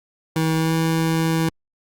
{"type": "tone with pitch glide", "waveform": "25% pulse", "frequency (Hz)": [160.3, 162.54], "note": ["E3", "E3"], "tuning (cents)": [-48, -24], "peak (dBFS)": -14, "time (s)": [0.36, 1.49], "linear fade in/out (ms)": 2, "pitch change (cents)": 24, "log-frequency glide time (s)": [0.56, 0.74], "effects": ["Opus 48 kbps"]}